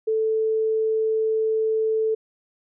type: tone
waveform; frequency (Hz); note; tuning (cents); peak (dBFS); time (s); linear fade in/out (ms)
sine; 440; A4; 0; -19; 0.07-2.15; 10
effects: none